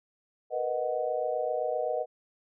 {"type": "chord", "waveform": "sine", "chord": "B major seventh", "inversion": "third", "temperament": "equal", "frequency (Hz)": [466.2, 493.9, 622.3, 740], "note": ["A#4", "B4", "D#5", "F#5"], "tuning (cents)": [0, 0, 0, 0], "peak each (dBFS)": [-37, -32, -31, -34], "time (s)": [0.5, 2.06], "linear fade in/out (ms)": 50, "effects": []}